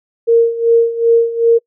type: tone with tremolo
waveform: sine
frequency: 463 Hz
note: A#4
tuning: 12 cents flat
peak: -5 dBFS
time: 0.27-1.59 s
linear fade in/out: 20 ms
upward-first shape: sine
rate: 2.6 Hz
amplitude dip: 80%
effects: noise-tail reverb RT60 0.1 s tail -26 dB re dry